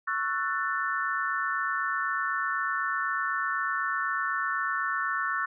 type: chord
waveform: sine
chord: F# minor seventh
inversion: second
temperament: just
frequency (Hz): 1110 / 1332 / 1480 / 1776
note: C#6 / E6 / F#6 / A6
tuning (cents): +2 / +18 / 0 / +16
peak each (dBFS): -32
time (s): 0.07-5.46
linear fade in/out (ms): 10
effects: none